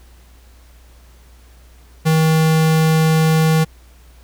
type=tone; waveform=square; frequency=159.1 Hz; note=D#3; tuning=39 cents sharp; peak=-12 dBFS; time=2.05-3.65 s; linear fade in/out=20 ms; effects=added 60 Hz sine -43 dBFS peak until 4.23 s + pink hiss -52 dBFS RMS until 4.23 s

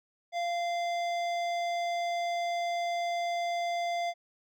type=tone with hard clipping; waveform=sine; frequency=692 Hz; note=F5; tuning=16 cents flat; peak=-31 dBFS; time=0.32-4.14 s; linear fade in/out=50 ms; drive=14 dB; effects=none

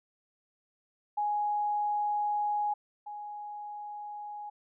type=tone pair in turn; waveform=sine; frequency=832 / 832 Hz; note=G#5 / G#5; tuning=+3 / +3 cents; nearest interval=unison; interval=0 cents; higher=neither; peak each=-27 / -38 dBFS; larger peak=first; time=1.17-2.74 / 3.06-4.5 s; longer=first; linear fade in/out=10 ms; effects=none

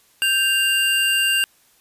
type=tone pair together; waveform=square; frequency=1570.1 / 2794 Hz; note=G6 / F7; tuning=+2 / 0 cents; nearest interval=minor seventh; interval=998 cents; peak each=-23 / -18 dBFS; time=0.22-1.44 s; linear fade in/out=0 ms; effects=white hiss -57 dBFS RMS until 1.8 s + resampled to 32000 Hz

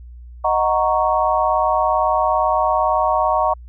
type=chord; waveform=sine; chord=D# minor seventh; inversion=none; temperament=equal; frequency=622.3 / 740 / 932.3 / 1108.7 Hz; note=D#5 / F#5 / A#5 / C#6; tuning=0 / 0 / 0 / 0 cents; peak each=-20 dBFS; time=0.44-3.54 s; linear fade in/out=10 ms; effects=added 60 Hz sine -35 dBFS peak until 3.68 s

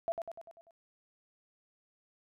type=tone with echo; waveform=sine; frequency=670 Hz; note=E5; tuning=28 cents sharp; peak=-29 dBFS; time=0.08-0.12 s; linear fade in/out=0 ms; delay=98 ms; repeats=6; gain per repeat=-5 dB; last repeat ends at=0.708 s; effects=none

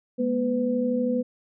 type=tone cluster; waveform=sine; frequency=210 / 242.5 / 502 Hz; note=G#3 / B3 / B4; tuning=+19 / -31 / +28 cents; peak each=-31 / -24 / -26 dBFS; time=0.18-1.23 s; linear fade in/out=20 ms; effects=none

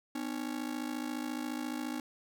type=ring-modulated tone; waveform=45% pulse; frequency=277.2 Hz; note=C#4; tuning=in tune; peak=-32 dBFS; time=0.15-2 s; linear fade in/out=2 ms; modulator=27.2 Hz; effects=none

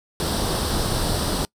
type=noise with comb filter; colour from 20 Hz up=pink; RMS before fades=-23 dBFS; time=0.2-1.45 s; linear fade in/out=0 ms; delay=0.22 ms; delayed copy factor=+0.65; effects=noise-tail reverb RT60 0.1 s tail -25 dB re dry + low-pass 12000 Hz 12 dB/octave

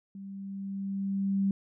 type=tone with level ramp; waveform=sine; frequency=196 Hz; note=G3; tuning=in tune; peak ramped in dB=-40 to -23 dBFS; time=0.15-1.51 s; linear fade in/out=2 ms; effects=none

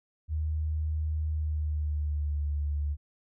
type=tone with pitch glide; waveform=sine; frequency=77.5 to 73.15 Hz; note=D#2 to D2; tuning=-6 to -6 cents; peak=-27 dBFS; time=0.28-2.97 s; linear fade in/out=50 ms; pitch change=-100 cents; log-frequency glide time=1.29-2.43 s; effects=none

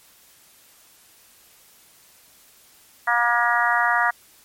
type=harmonic tone; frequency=238.1 Hz; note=A#3; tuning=37 cents sharp; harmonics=3 / 4 / 5 / 6 / 7 / 8; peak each=-24 / -24 / -24 / -24 / -24 / -24 dBFS; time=3.07-4.11 s; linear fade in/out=10 ms; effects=white hiss -53 dBFS RMS until 4.44 s + MP3 64 kbps

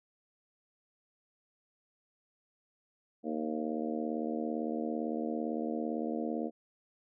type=harmonic tone with a mistuned harmonic; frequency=77.78 Hz; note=D#2; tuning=in tune; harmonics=3 / 4 / 5 / 6 / 7 / 8 / 9; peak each=-36 / -37 / -44 / -40 / -42 / -48 / -43 dBFS; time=3.23-6.51 s; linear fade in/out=50 ms; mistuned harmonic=9; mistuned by=-17 cents; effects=none

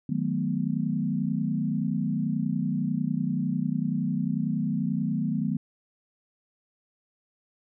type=chord; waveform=sine; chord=B dominant seventh; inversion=first; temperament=equal with one note detuned; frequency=155.56 / 185 / 215.8 / 246.9 Hz; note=D#3 / F#3 / A3 / B3; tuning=0 / 0 / -33 / 0 cents; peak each=-30 dBFS; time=0.09-5.57 s; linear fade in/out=5 ms; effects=none

